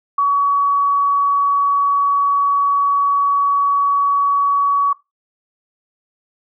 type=tone; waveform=sine; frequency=1130 Hz; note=C#6; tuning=33 cents sharp; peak=-12 dBFS; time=0.18-4.93 s; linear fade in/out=5 ms; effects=noise-tail reverb RT60 0.2 s tail -18 dB re dry